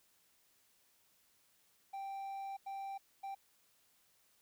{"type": "tone bursts at uneven times", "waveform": "triangle", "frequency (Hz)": 784, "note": "G5", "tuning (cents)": 0, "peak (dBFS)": -39, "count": 3, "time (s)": [[1.93, 2.57], [2.66, 2.98], [3.23, 3.35]], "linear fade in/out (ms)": 10, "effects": ["white hiss -72 dBFS RMS until 4.41 s"]}